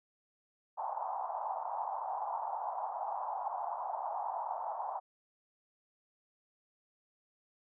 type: band-pass noise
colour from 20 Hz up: white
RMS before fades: -38 dBFS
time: 0.77-5 s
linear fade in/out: 20 ms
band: 720 to 940 Hz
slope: 48 dB/octave
effects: none